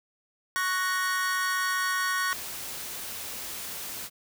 45% pulse chord, F# major, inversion second, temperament equal, 1108.7 / 1480 / 1864.7 Hz, C#6 / F#6 / A#6, 0 / 0 / 0 cents, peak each -30 dBFS, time 0.56-2.33 s, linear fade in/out 0 ms
white noise, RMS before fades -37 dBFS, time 2.29-4.1 s, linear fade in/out 50 ms
effects none

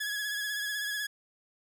sawtooth tone with vibrato, 1680 Hz, G#6, 19 cents sharp, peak -28 dBFS, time 0-1.07 s, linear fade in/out 10 ms, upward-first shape sine, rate 16 Hz, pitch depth 35 cents each way, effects none

